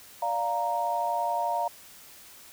sine chord, Bb major, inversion first, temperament equal, 587.3 / 698.5 / 932.3 Hz, D5 / F5 / Bb5, 0 / 0 / 0 cents, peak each -34 / -29 / -28 dBFS, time 0.22-1.68 s, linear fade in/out 5 ms, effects white hiss -50 dBFS RMS until 2.52 s

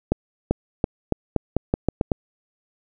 accelerating click train, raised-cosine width 2 ms, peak -5 dBFS, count 10, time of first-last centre 0.12-2.118 s, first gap 390 ms, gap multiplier 0.85, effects none

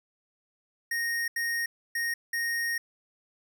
square tone bursts at uneven times, 1860 Hz, A#6, 4 cents flat, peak -28 dBFS, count 4, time 0.91-1.28 / 1.36-1.66 / 1.95-2.14 / 2.33-2.78 s, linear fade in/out 5 ms, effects none

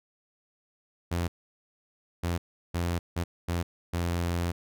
sawtooth tone bursts at uneven times, 86.3 Hz, F2, 20 cents flat, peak -23 dBFS, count 6, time 1.11-1.28 / 2.23-2.38 / 2.74-2.99 / 3.16-3.24 / 3.48-3.63 / 3.93-4.52 s, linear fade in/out 10 ms, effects none

